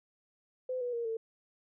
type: tone with pitch steps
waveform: sine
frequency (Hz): 510 / 488.9 / 468.8 / 449.4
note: C5 / B4 / A#4 / A4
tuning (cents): -44 / -18 / +10 / +37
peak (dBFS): -32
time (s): 0.69-1.17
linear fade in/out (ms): 5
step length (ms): 120
effects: none

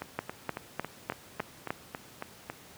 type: two click trains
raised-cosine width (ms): 0.5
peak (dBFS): -20 / -15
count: 10 / 6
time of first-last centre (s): 0.02-2.499 / 0.19-1.705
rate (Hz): 3.63 / 3.3
effects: pink hiss -52 dBFS RMS until 2.77 s + high-pass 100 Hz 12 dB/octave

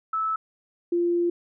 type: tone pair in turn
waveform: sine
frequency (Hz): 1307 / 346.2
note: E6 / F4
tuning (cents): -15 / -15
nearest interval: octave + major seventh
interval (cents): 2300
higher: first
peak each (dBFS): -23 / -20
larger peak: second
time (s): 0.13-0.36 / 0.92-1.3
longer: second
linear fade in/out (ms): 5
effects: none

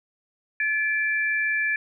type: tone pair together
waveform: sine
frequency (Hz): 1722.5 / 2349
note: A6 / D7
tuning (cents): -37 / 0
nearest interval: perfect fourth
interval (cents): 537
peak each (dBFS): -23 / -26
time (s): 0.6-1.76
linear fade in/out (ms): 2
effects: none

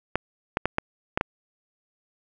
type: clicks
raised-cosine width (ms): 0.5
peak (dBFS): -7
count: 6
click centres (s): 0.156 / 0.571 / 0.656 / 0.784 / 1.175 / 1.211
effects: none

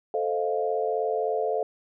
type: chord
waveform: sine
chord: F dominant seventh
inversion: first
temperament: equal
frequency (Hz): 440 / 523.3 / 622.3 / 698.5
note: A4 / C5 / Eb5 / F5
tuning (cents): 0 / 0 / 0 / 0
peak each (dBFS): -27 / -31 / -32 / -29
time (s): 0.14-1.63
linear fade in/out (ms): 2
effects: none

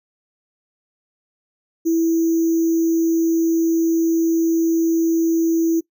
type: tone with sample-and-hold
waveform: sine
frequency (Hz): 330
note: E4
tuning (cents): +2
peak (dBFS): -14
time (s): 1.85-5.81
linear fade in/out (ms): 20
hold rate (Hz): 6300
effects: noise-tail reverb RT60 0.1 s tail -20 dB re dry

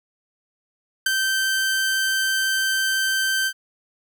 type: tone with ADSR envelope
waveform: sawtooth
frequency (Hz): 1554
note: G6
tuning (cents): -16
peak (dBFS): -11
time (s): 1.06-3.53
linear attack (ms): 5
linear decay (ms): 13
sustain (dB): -5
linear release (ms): 64
effects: none

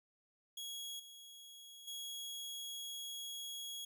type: tone with level steps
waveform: sawtooth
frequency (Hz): 3322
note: G#7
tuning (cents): 0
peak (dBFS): -40 / -50 / -40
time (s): 0.57-3.85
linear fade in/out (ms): 5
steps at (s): 0.99 / 1.87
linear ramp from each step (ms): 10
effects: none

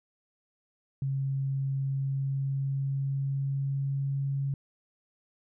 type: tone with pitch glide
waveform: sine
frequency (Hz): 136.1 to 138.08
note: C#3 to C#3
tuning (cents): -31 to -6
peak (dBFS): -27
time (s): 1.02-4.54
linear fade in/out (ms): 2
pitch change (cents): +25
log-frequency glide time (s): 1.79-4.19
effects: none

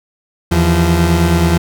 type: tone pair together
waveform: 30% pulse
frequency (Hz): 81.2 / 171.85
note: E2 / F3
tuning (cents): -26 / -28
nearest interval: octave + minor second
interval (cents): 1298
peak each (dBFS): -10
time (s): 0.51-1.58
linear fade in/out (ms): 10
effects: none

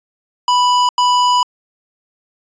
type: tone bursts at uneven times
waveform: square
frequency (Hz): 987.8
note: B5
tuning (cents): 0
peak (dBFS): -11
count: 2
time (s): 0.48-0.89 / 0.98-1.43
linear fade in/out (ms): 2
effects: resampled to 16000 Hz

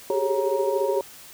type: tone cluster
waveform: sine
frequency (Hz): 386 / 399.7 / 423.6 / 548 / 940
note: G4 / G4 / G#4 / C#5 / A#5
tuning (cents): -27 / +34 / +34 / -20 / +14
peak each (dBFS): -28 / -26 / -29 / -25 / -30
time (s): 0.1-1.01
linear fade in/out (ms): 2
effects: white hiss -45 dBFS RMS until 1.33 s

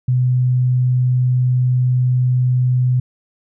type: tone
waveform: sine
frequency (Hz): 126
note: B2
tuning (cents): +35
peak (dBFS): -12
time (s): 0.08-3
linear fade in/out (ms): 5
effects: none

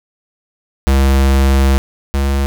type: tone pair in turn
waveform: square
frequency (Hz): 67.6 / 68.9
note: C#2 / C#2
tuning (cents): -43 / -10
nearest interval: unison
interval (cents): 33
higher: second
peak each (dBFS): -9 / -13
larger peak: first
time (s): 0.87-1.78 / 2.14-2.46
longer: first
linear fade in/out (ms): 0
effects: none

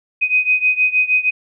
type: beating tone pair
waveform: sine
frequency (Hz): 2503 / 2509.4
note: D#7 / D#7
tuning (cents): +10 / +14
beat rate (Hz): 6.4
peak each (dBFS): -15 / -17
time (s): 0.21-1.31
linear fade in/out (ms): 20
effects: none

